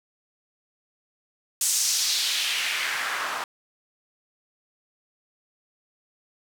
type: noise with band-pass filter sweep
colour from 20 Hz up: white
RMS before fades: -26 dBFS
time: 1.61-3.44 s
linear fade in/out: 2 ms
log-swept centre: 7900 to 1000 Hz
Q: 1.8
effects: none